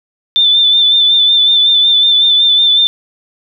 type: tone with vibrato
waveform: sine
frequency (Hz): 3543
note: A7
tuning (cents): +11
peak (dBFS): -6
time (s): 0.36-2.87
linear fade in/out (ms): 0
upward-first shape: sine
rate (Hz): 5.4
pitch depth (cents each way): 35
effects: none